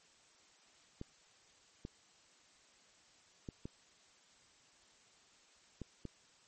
clicks, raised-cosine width 3 ms, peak -30 dBFS, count 6, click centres 1.014 / 1.851 / 3.488 / 3.655 / 5.817 / 6.053 s, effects white hiss -66 dBFS RMS until 6.47 s + MP3 32 kbps

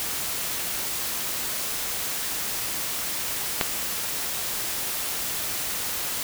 click, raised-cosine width 0.3 ms, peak -4 dBFS, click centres 3.612 s, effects white hiss -29 dBFS RMS until 6.23 s

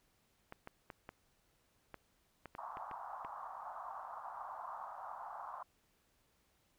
clicks, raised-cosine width 0.5 ms, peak -32 dBFS, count 10, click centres 0.524 / 0.674 / 0.902 / 1.091 / 1.943 / 2.457 / 2.551 / 2.771 / 2.913 / 3.248 s
white band-pass noise, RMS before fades -47 dBFS, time 2.58-5.63 s, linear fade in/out 5 ms, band 700 to 1200 Hz, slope 48 dB/octave
effects pink hiss -75 dBFS RMS until 6.78 s

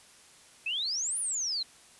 sine exponential two-way sweep, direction up then down, 2516 to 10000 to 4002 Hz, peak -29 dBFS, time 0.66-1.63 s, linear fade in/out 5 ms, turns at 1.19 s, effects white hiss -56 dBFS RMS until 1.99 s + resampled to 24000 Hz

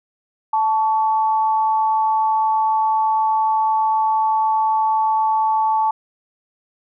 sine tone pair together, 876 / 1126.6 Hz, A5 / C#6, -8 / +28 cents, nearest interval major third, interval 436 cents, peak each -15 / -25 dBFS, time 0.53-5.91 s, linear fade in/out 5 ms, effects none

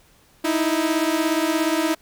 sawtooth beating tone pair, 311.1 / 328.1 Hz, D#4 / E4, 0 / -8 cents, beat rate 17 Hz, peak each -18 dBFS, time 0.44-1.95 s, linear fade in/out 10 ms, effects pink hiss -56 dBFS RMS until 2.01 s

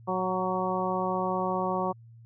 harmonic tone with a mistuned harmonic, 185 Hz, F#3, in tune, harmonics 1 / 2 / 3 / 4 / 5 / 6, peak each -33 / -33 / -33 / -33 / -33 / -33 dBFS, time 0.07-1.93 s, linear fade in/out 20 ms, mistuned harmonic 6, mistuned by +20 cents, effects added 115 Hz sine -48 dBFS peak until 2.25 s

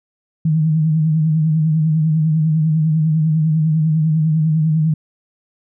sine tone with vibrato, 157.2 Hz, D#3, 18 cents sharp, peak -12 dBFS, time 0.45-4.94 s, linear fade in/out 5 ms, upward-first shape triangle, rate 10 Hz, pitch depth 72 cents each way, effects none

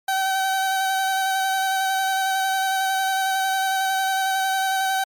30% pulse tone with vibrato, 767 Hz, G5, 38 cents flat, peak -17 dBFS, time 0.08-5.04 s, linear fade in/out 5 ms, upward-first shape square, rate 11 Hz, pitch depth 12 cents each way, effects MP3 96 kbps

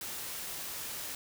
white noise, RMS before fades -40 dBFS, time 0.01-1.15 s, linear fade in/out 2 ms, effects none

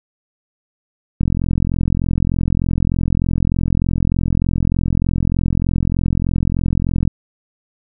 click train, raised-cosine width 5 ms, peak -5 dBFS, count 255, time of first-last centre 1.21-7.076 s, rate 43.3 Hz, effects none

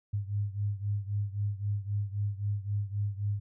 sine beating tone pair, 101 / 104.8 Hz, G#2 / G#2, -48 / +16 cents, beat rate 3.8 Hz, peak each -31 / -34 dBFS, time 0.13-3.4 s, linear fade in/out 10 ms, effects none

